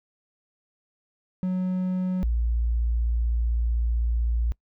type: tone pair in turn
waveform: triangle / sine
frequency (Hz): 184.2 / 57.89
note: F#3 / A#1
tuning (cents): -7 / -11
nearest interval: octave + minor sixth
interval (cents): 2004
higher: first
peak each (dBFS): -21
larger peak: neither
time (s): 1.43-2.23 / 2.23-4.52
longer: second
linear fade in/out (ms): 0
effects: noise-tail reverb RT60 0.1 s tail -24 dB re dry